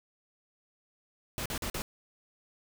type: noise bursts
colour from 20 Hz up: pink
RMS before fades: -35 dBFS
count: 4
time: 1.38-1.82 s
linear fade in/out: 0 ms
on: 77 ms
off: 44 ms
effects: none